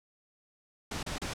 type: noise bursts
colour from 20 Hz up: pink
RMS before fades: -36 dBFS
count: 3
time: 0.91-1.336 s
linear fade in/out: 5 ms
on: 120 ms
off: 33 ms
effects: low-pass 8000 Hz 12 dB/octave